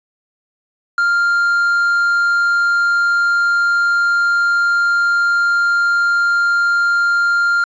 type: tone with quantisation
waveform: triangle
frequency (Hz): 1396.9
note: F6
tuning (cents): 0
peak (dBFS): -10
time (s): 0.98-7.64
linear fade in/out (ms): 2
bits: 6
effects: resampled to 16000 Hz